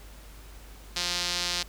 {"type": "tone with band-pass filter", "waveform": "sawtooth", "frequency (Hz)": 176.2, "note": "F3", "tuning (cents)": 16, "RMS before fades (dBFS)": -30, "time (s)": [0.96, 1.63], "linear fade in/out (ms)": 5, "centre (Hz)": 4600, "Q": 2, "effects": ["added 50 Hz sine -45 dBFS peak until 1.68 s", "pink hiss -52 dBFS RMS until 1.68 s"]}